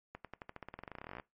accelerating click train, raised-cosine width 0.5 ms, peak -29 dBFS, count 25, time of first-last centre 0.15-1.199 s, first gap 97 ms, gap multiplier 0.92, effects noise-tail reverb RT60 0.2 s tail -20 dB re dry + MP3 32 kbps

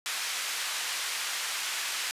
pink band-pass noise, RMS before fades -33 dBFS, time 0.06-2.11 s, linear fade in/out 0 ms, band 1600 to 9700 Hz, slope 12 dB/octave, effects resampled to 32000 Hz

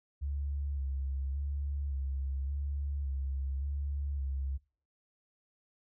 sine tone with vibrato, 69.3 Hz, C#2, in tune, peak -32 dBFS, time 0.21-4.58 s, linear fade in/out 20 ms, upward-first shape square, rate 0.88 Hz, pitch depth 38 cents each way, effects noise-tail reverb RT60 0.5 s tail -24 dB re dry

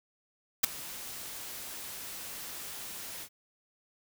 white noise with ADSR envelope, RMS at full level -20 dBFS, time 0.63-3.29 s, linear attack 12 ms, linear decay 7 ms, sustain -22 dB, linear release 68 ms, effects none

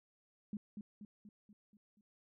sine tone with echo, 207.9 Hz, G#3, 2 cents sharp, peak -38 dBFS, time 0.53-0.57 s, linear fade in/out 2 ms, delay 240 ms, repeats 6, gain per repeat -5 dB, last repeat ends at 2.01 s, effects none

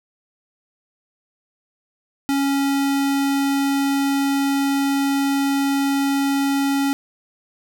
square tone, 277.2 Hz, C#4, in tune, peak -18 dBFS, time 2.29-6.93 s, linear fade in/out 0 ms, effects 10-bit

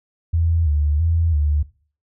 sine tone with vibrato, 78.4 Hz, D#2, 14 cents sharp, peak -15 dBFS, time 0.33-1.63 s, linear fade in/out 10 ms, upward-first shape square, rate 1.5 Hz, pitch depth 98 cents each way, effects noise-tail reverb RT60 0.4 s tail -18 dB re dry

